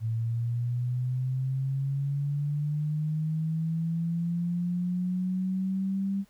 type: linear sweep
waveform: sine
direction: up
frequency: 111.5 to 197.7 Hz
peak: -26 dBFS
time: 0-6.25 s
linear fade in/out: 50 ms
effects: pink hiss -64 dBFS RMS until 6.29 s